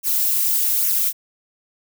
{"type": "noise with flanger", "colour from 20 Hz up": "violet", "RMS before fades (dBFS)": -19, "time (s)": [0.03, 1.13], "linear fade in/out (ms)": 50, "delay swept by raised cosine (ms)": [0.23, 4.13], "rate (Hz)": 1.2, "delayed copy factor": -0.6, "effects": []}